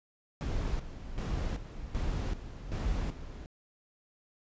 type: noise with tremolo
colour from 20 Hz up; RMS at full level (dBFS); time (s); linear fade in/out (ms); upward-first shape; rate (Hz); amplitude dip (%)
brown; -32; 0.41-3.46; 0; square; 1.3; 70
effects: resampled to 16000 Hz